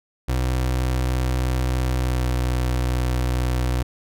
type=tone with pitch glide; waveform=30% pulse; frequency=63.2 to 62.22 Hz; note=B1 to B1; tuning=+41 to +14 cents; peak=-17 dBFS; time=0.28-3.83 s; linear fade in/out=10 ms; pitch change=-27 cents; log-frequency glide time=1.98-2.26 s; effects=none